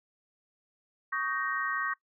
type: chord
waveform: sine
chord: Eb dominant seventh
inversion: third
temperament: just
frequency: 1120.1 / 1244.5 / 1555.6 / 1866.8 Hz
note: Db6 / Eb6 / G6 / Bb6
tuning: +18 / 0 / -14 / +2 cents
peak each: -33 / -38 / -35 / -34 dBFS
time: 1.12-1.94 s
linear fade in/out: 10 ms
effects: noise-tail reverb RT60 0.1 s tail -20 dB re dry